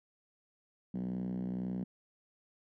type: tone with band-pass filter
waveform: 5% pulse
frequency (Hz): 62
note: B1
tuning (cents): +7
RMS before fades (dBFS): -37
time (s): 0.94-1.84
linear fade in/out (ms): 5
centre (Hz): 200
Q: 6.2
effects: none